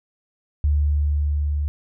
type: tone with level ramp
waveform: sine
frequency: 73.42 Hz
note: D2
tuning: in tune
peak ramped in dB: -15 to -20 dBFS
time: 0.64-1.68 s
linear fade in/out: 0 ms
effects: none